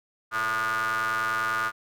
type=ring-modulated tone; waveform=40% pulse; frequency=110 Hz; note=A2; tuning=in tune; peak=-21 dBFS; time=0.31-1.72 s; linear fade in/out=50 ms; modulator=1330 Hz; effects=none